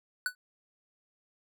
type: tone with exponential decay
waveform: square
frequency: 1488 Hz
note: F#6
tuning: 9 cents sharp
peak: -25 dBFS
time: 0.26-0.35 s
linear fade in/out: 1 ms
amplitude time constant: 18 ms
effects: none